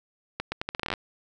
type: accelerating click train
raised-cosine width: 0.3 ms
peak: -13 dBFS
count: 13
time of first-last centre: 0.4-0.938 s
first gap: 120 ms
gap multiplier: 0.79
effects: none